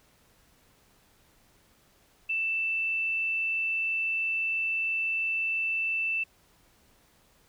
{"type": "tone", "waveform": "sine", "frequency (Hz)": 2657, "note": "E7", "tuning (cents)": 13, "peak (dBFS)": -26, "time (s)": [2.29, 6.24], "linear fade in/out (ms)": 10, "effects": ["pink hiss -63 dBFS RMS until 7.48 s"]}